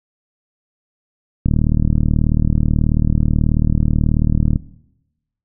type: click train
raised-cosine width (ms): 5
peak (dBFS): -3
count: 120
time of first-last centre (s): 1.46-4.559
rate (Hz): 38.4
effects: noise-tail reverb RT60 0.9 s tail -19 dB re dry